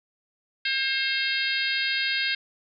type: harmonic tone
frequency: 534 Hz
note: C5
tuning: 35 cents sharp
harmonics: 3 / 4 / 5 / 6 / 7 / 8 / 9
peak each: -29 / -30 / -31 / -32 / -32 / -33 / -34 dBFS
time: 0.65-2.35 s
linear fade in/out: 5 ms
effects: none